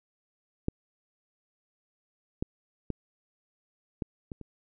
clicks, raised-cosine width 3 ms, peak -14 / -16 / -18 / -18 / -25 / -30 dBFS, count 6, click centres 0.684 / 2.425 / 2.903 / 4.022 / 4.318 / 4.413 s, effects none

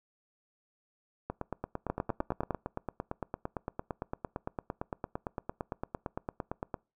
two click trains, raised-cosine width 1 ms, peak -16 / -20 dBFS, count 7 / 49, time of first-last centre 1.9-2.507 / 1.3-6.742 s, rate 9.88 / 8.82 Hz, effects noise-tail reverb RT60 0.3 s tail -25 dB re dry

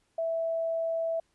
sine tone, 658 Hz, E5, 3 cents flat, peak -27 dBFS, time 0.18-1.2 s, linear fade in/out 5 ms, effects pink hiss -72 dBFS RMS until 1.34 s + resampled to 24000 Hz

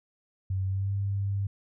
sine tone with pitch glide, 95.1 to 99.2 Hz, F#2 to G2, +48 to +21 cents, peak -26 dBFS, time 0.5-1.47 s, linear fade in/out 5 ms, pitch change +73 cents, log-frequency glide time 0.66-0.92 s, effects none

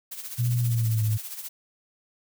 blue noise with tremolo, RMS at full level -35 dBFS, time 0.11-1.49 s, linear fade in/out 10 ms, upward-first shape sine, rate 15 Hz, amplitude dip 60%
sine tone with pitch glide, 120.7 to 108.78 Hz, B2 to A2, -39 to -19 cents, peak -21 dBFS, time 0.38-1.18 s, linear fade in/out 20 ms, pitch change -180 cents, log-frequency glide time 0.61-1.02 s
effects none

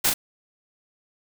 white noise with echo, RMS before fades -20 dBFS, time 0.04-0.1 s, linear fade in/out 10 ms, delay 40 ms, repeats 1, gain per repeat -4 dB, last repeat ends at 0.14 s, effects none

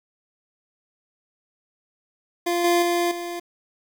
25% pulse tone with level steps, 346.8 Hz, F4, 12 cents flat, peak -17 / -13 / -16 / -25 dBFS, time 2.46-3.4 s, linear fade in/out 10 ms, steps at 2.64 / 2.82 / 3.11 s, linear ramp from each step 5 ms, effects 8-bit

